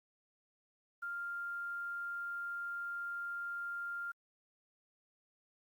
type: tone with quantisation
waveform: sine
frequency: 1396.9 Hz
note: F6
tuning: in tune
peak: -38 dBFS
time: 1.02-4.12 s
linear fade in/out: 10 ms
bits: 11
effects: Opus 48 kbps